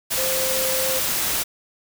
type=tone in noise; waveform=sine; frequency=523.3 Hz; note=C5; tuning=in tune; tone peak=-25 dBFS; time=0.17-1 s; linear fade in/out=20 ms; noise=white; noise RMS=-23 dBFS; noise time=0.1-1.44 s; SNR=-5 dB; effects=none